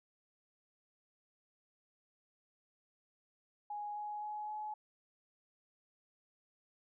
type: tone with pitch steps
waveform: sine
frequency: 830.6 / 836.9 / 843.2 / 849.5 Hz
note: G#5 / G#5 / G#5 / G#5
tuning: 0 / +13 / +26 / +39 cents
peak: -39 dBFS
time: 3.7-4.74 s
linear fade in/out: 5 ms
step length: 260 ms
effects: none

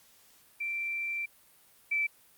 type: tone pair in turn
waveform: sine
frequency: 2349 / 2322 Hz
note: D7 / D7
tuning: 0 / -20 cents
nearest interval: unison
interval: 20 cents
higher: first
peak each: -31 / -26 dBFS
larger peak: second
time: 0.6-1.26 / 1.91-2.07 s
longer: first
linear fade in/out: 10 ms
effects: white hiss -61 dBFS RMS until 2.37 s + Opus 48 kbps

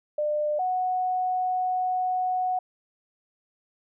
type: tone pair in turn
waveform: sine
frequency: 599 / 737 Hz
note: D5 / F#5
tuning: +34 / -7 cents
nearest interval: major third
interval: 359 cents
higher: second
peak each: -23 dBFS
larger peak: neither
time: 0.18-0.59 / 0.59-2.59 s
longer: second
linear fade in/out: 5 ms
effects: none

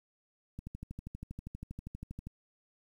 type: click train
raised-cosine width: 5 ms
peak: -29 dBFS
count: 22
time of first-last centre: 0.59-2.27 s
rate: 12.5 Hz
effects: 10-bit

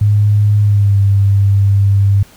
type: tone with pitch glide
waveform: sine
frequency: 103.83 to 99.37 Hz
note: G#2 to G2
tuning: 0 to +24 cents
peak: -7 dBFS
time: 0.01-2.23 s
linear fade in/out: 5 ms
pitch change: -76 cents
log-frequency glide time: 0.61-0.98 s
effects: pink hiss -43 dBFS RMS until 2.36 s

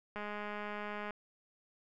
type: click train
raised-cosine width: 0.5 ms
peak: -27 dBFS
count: 198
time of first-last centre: 0.16-1.107 s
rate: 208 Hz
effects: none

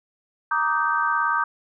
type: chord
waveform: sine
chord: Eb major seventh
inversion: second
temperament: just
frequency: 933.4 / 1166.7 / 1244.5 / 1555.6 Hz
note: Bb5 / D6 / Eb6 / G6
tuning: +2 / -12 / 0 / -14 cents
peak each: -26 / -25 / -25 / -24 dBFS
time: 0.51-1.44 s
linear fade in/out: 5 ms
effects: none

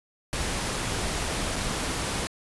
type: noise with dropouts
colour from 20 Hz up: pink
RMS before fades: -29 dBFS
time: 0.33-2.27 s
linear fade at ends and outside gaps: 0 ms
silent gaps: 1.559-1.563 s
effects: resampled to 24000 Hz

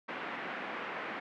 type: band-pass noise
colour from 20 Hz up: white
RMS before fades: -40 dBFS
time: 0.08-1.2 s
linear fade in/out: 10 ms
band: 180 to 2200 Hz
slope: 24 dB/octave
effects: none

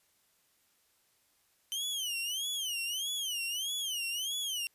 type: tone with vibrato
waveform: sawtooth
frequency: 3053 Hz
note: G7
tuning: 46 cents flat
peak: -30 dBFS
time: 1.72-4.67 s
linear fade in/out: 0 ms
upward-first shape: sine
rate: 1.6 Hz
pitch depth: 190 cents each way
effects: white hiss -71 dBFS RMS until 4.74 s + resampled to 32000 Hz

